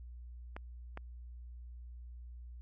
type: clicks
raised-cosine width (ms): 0.5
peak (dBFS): -28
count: 2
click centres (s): 0.565 / 0.974
effects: added 60 Hz sine -46 dBFS peak until 2.61 s